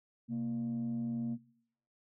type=tone pair together; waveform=sine; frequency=130.81 / 233.1 Hz; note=C3 / A#3; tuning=0 / 0 cents; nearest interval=minor seventh; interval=1000 cents; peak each=-39 / -32 dBFS; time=0.28-1.38 s; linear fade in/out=50 ms; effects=noise-tail reverb RT60 0.7 s tail -22 dB re dry + tanh soft clip ceiling -30 dBFS